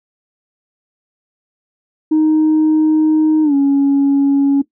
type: tone with pitch glide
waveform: sine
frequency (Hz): 311.1 to 278.8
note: D#4 to C#4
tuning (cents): 0 to +10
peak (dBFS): -7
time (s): 2.11-4.62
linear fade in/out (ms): 10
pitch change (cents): -190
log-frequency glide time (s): 3.43-3.54
effects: noise-tail reverb RT60 0.1 s tail -17 dB re dry + tanh soft clip ceiling -7 dBFS